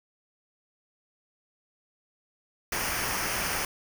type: noise with comb filter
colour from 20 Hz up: pink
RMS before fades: -30 dBFS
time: 2.72-3.65 s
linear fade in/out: 2 ms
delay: 0.26 ms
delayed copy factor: -0.65
effects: none